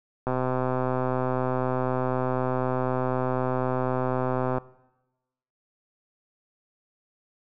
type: click train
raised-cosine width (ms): 1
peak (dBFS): -13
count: 553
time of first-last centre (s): 0.27-4.582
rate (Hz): 128
effects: noise-tail reverb RT60 1.0 s tail -20 dB re dry